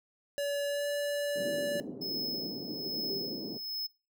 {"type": "tone with pitch glide", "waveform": "square", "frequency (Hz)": [571, 578], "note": ["D5", "D5"], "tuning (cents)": [-49, -28], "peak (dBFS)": -31, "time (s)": [0.38, 1.8], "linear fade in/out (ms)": 0, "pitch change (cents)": 21, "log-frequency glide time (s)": [0.67, 0.88]}
{"type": "band-pass noise", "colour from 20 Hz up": "pink", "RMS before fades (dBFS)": -41, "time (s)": [1.35, 3.58], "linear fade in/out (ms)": 10, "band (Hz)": [190, 440], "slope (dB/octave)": 24}
{"type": "tone with tremolo", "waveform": "square", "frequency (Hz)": 5190, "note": "E8", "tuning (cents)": -28, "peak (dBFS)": -33, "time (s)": [2.01, 3.87], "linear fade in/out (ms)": 10, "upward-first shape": "sine", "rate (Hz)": 1.2, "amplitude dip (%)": 65}
{"type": "tone with exponential decay", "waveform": "sine", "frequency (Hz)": 392, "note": "G4", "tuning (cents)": 0, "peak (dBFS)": -32, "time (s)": [3.1, 3.4], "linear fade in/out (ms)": 1, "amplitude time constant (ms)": 64}
{"effects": ["noise-tail reverb RT60 0.3 s tail -21 dB re dry"]}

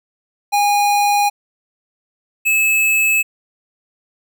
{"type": "tone pair in turn", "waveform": "square", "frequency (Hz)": [819, 2600], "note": ["G#5", "E7"], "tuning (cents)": [-24, -24], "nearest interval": "octave + minor sixth", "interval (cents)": 2000, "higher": "second", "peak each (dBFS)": -13, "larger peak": "neither", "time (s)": [[0.52, 1.3], [2.45, 3.23]], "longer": "neither", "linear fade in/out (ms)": 20, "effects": []}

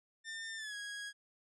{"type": "tone with pitch glide", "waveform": "sawtooth", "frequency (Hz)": [1801, 1651.5], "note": ["A6", "G#6"], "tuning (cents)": [40, -10], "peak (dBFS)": -38, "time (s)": [0.24, 1.13], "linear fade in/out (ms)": 50, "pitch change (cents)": -150, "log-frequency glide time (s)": [0.56, 0.75], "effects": ["resampled to 22050 Hz"]}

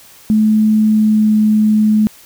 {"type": "tone with pitch glide", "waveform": "sine", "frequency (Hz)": [215.8, 214.2], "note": ["A3", "A3"], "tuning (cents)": [-33, -46], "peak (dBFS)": -8, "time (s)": [0.3, 2.07], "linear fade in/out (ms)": 0, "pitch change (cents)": -13, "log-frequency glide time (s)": [0.85, 1.35], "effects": ["white hiss -42 dBFS RMS until 2.25 s"]}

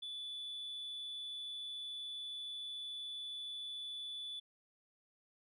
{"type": "tone", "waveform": "sine", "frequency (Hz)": 3467, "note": "A7", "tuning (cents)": -26, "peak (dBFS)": -40, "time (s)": [0.02, 4.4], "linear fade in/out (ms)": 10, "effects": ["tanh soft clip ceiling -40 dBFS"]}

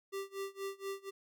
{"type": "tone with tremolo", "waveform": "square", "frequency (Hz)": 392, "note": "G4", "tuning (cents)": 0, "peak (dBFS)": -37, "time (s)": [0.12, 1.11], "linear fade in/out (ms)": 20, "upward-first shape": "sine", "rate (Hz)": 4.2, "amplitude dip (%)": 95, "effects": []}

